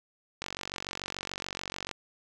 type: click train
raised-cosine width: 0.2 ms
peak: -17 dBFS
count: 71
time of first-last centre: 0.42-1.913 s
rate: 46.9 Hz
effects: none